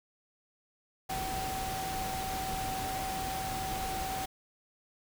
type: tone in noise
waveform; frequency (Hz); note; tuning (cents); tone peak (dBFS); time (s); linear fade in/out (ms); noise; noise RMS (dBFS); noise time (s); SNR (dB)
sine; 763; G5; -47; -35; 1.09-4.26; 10; pink; -38; 1.09-4.26; 0
effects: none